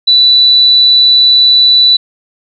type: tone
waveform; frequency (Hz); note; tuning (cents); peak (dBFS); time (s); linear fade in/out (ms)
sine; 3967; B7; +7; -3; 0.07-1.97; 10
effects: none